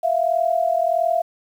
sine tone pair together, 660.5 / 702 Hz, E5 / F5, +3 / +9 cents, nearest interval minor second, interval 106 cents, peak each -19 / -20 dBFS, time 0.03-1.22 s, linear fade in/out 10 ms, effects 8-bit

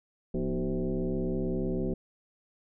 sine tone with frequency modulation, 103.83 Hz, G#2, in tune, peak -27 dBFS, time 0.34-1.94 s, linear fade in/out 5 ms, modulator 137 Hz, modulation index 2.7, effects none

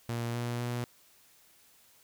sawtooth tone with pitch steps, 117.7 / 120 / 120.9 Hz, A#2 / B2 / B2, +17 / -49 / -36 cents, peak -28 dBFS, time 0.09-0.84 s, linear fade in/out 0 ms, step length 250 ms, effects white hiss -62 dBFS RMS until 2.03 s

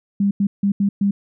sine tone bursts at uneven times, 200 Hz, G3, 35 cents sharp, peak -14 dBFS, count 5, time 0.2-0.31 / 0.4-0.47 / 0.63-0.72 / 0.8-0.89 / 1.01-1.11 s, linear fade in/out 5 ms, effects none

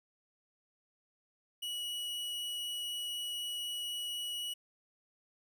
45% pulse tone, 2926 Hz, F#7, 20 cents flat, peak -36 dBFS, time 1.62-4.54 s, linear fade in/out 10 ms, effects none

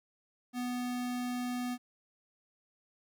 square tone, 246.9 Hz, B3, in tune, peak -34 dBFS, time 0.53-1.78 s, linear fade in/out 50 ms, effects 12-bit

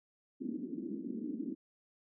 white band-pass noise, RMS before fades -40 dBFS, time 0.4-1.55 s, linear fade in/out 20 ms, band 210 to 330 Hz, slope 48 dB/octave, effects none

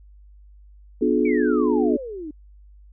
sine chord, B diminished seventh, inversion none, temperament just, 246.9 / 296.3 / 355.6 / 426.7 Hz, B3 / D4 / F4 / Ab4, 0 / +15 / +31 / +47 cents, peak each -22 / -22 / -23 / -22 dBFS, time 1.01-1.97 s, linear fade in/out 10 ms
sine exponential sweep, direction down, 2349 to 290 Hz, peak -30 dBFS, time 1.25-2.31 s, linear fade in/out 5 ms
effects added 50 Hz sine -45 dBFS peak until 2.92 s

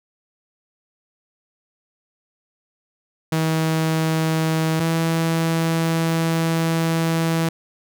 sawtooth tone pair in turn, 160 / 164.02 Hz, D#3 / E3, +49 / -8 cents, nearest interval unison, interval 43 cents, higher second, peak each -14 dBFS, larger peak neither, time 3.32-4.8 / 4.8-7.49 s, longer second, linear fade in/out 5 ms, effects none

